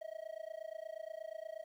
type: tone with amplitude modulation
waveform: triangle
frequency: 640 Hz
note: D#5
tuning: 49 cents sharp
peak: -37 dBFS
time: 0.01-1.64 s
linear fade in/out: 10 ms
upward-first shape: sine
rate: 28.4 Hz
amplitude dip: 100%
effects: 12-bit